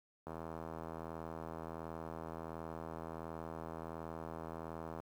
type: click train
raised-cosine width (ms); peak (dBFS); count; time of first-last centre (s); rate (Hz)
1; -30; 386; 0.27-5; 81.4
effects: high-pass 60 Hz 12 dB/octave + 10-bit